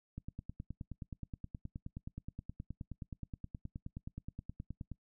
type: click train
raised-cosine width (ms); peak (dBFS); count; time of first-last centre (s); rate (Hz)
5; -30; 46; 0.18-4.917; 9.5
effects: noise-tail reverb RT60 0.1 s tail -22 dB re dry